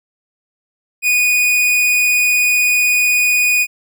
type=tone; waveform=45% pulse; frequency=2471 Hz; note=D#7; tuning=13 cents flat; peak=-11 dBFS; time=1.02-3.67 s; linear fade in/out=50 ms; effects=none